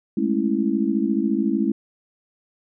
sine chord, A major seventh, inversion third, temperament just, 206.2 / 220 / 275 / 330 Hz, G#3 / A3 / C#4 / E4, -12 / 0 / -14 / +2 cents, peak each -24 dBFS, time 0.17-1.72 s, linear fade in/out 5 ms, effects none

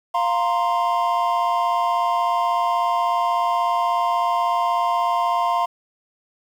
triangle chord, F suspended fourth, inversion none, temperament just, 698.5 / 931.3 / 1047.7 Hz, F5 / Bb5 / C6, 0 / -2 / +2 cents, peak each -20 / -21 / -20 dBFS, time 0.14-5.66 s, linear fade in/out 10 ms, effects 8-bit

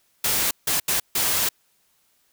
white noise bursts at uneven times, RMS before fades -22 dBFS, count 4, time 0.24-0.51 / 0.67-0.8 / 0.88-1 / 1.15-1.49 s, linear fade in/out 5 ms, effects white hiss -65 dBFS RMS until 2.32 s

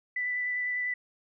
sine tone with vibrato, 1984 Hz, B6, 7 cents sharp, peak -28 dBFS, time 0.16-0.94 s, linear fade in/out 5 ms, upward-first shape sine, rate 10 Hz, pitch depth 12 cents each way, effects none

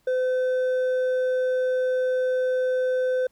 sine tone with hard clipping, 510 Hz, C5, 44 cents flat, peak -22 dBFS, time 0.07-3.27 s, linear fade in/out 5 ms, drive 4 dB, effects pink hiss -67 dBFS RMS until 3.31 s

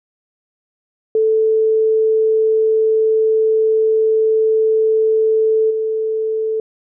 sine tone with level steps, 439.6 Hz, A4, 2 cents flat, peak -11 / -16 dBFS, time 1.15-6.6 s, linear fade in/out 2 ms, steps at 5.7 s, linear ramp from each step 10 ms, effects none

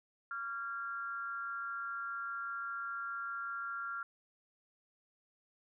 sine tone with amplitude modulation, 1383 Hz, F6, 17 cents flat, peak -34 dBFS, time 0.31-4.03 s, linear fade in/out 2 ms, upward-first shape sine, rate 245 Hz, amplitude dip 75%, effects none

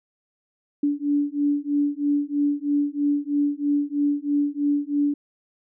sine beating tone pair, 287.5 / 290.6 Hz, D4 / D4, -37 / -18 cents, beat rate 3.1 Hz, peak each -23 dBFS, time 0.83-5.14 s, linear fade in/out 5 ms, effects none

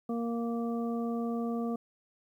harmonic tone, 233.1 Hz, A#3, in tune, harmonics 1 / 2 / 3 / 5, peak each -31 / -37 / -41 / -45 dBFS, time 0.09-1.76 s, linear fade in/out 5 ms, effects 11-bit

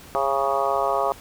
harmonic tone with a mistuned harmonic, 137.2 Hz, C#3, 17 cents flat, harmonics 3 / 4 / 5 / 6 / 7 / 8 / 9, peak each -29 / -26 / -25 / -28 / -29 / -27 / -30 dBFS, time 0.15-1.12 s, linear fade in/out 0 ms, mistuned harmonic 8, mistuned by +28 cents, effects pink hiss -45 dBFS RMS until 1.2 s

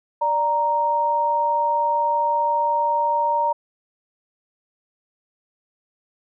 sine tone pair together, 587.3 / 932.3 Hz, D5 / A#5, 0 / 0 cents, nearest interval minor sixth, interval 800 cents, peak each -25 / -18 dBFS, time 0.21-3.53 s, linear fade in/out 10 ms, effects none

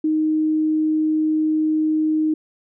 sine tone, 311.1 Hz, D#4, in tune, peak -16 dBFS, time 0.04-2.34 s, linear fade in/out 5 ms, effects none

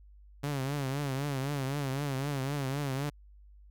sawtooth tone with vibrato, 138.59 Hz, C#3, in tune, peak -27 dBFS, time 0.43-3.1 s, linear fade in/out 10 ms, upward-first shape triangle, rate 3.9 Hz, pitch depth 120 cents each way, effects added 50 Hz sine -52 dBFS peak until 3.7 s

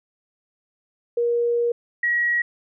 sine tone pair in turn, 474 / 1909.2 Hz, A#4 / A#6, +29 / +41 cents, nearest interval 2 octaves, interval 2412 cents, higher second, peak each -18 / -18 dBFS, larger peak neither, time 1.17-1.72 / 2.03-2.42 s, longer first, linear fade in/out 5 ms, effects none

